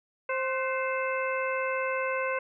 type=harmonic tone with a mistuned harmonic; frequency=525 Hz; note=C5; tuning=6 cents sharp; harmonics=1 / 2 / 3 / 4 / 5; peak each=-30 / -33 / -35 / -36 / -37 dBFS; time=0.29-2.39 s; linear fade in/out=5 ms; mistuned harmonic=3; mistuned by=-61 cents; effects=none